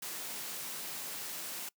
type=high-pass noise; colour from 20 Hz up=white; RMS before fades=-41 dBFS; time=0.02-1.69 s; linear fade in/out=5 ms; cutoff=130 Hz; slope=48 dB/octave; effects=noise-tail reverb RT60 0.1 s tail -23 dB re dry